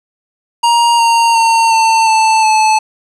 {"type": "tone with pitch steps", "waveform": "square", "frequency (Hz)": [940, 925.5, 911.1, 897, 883.2, 869.5], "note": ["A#5", "A#5", "A#5", "A5", "A5", "A5"], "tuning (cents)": [14, -13, -40, 33, 6, -21], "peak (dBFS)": -8, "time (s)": [0.63, 2.79], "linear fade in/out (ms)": 10, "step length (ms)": 360, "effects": ["resampled to 22050 Hz", "7-bit"]}